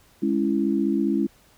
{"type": "chord", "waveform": "sine", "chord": "C# minor", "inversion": "second", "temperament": "just", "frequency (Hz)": [207.9, 277.2, 332.6], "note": ["G#3", "C#4", "E4"], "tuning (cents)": [2, 0, 16], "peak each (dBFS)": -24, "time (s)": [0.22, 1.27], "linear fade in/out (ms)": 10, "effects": ["pink hiss -57 dBFS RMS until 1.57 s"]}